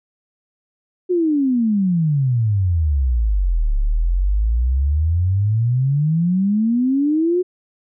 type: exponential two-way sweep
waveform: sine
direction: down then up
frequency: 370 to 34.65 to 370 Hz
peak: -14 dBFS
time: 1.09-7.43 s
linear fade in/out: 20 ms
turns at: 3.76 s
effects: none